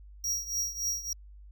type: tone with tremolo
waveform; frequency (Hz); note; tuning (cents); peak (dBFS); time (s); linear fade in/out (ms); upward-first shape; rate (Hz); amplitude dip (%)
square; 5680; F8; +28; -27; 0.24-1.13; 2; triangle; 3.5; 85
effects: added 50 Hz sine -47 dBFS peak until 1.51 s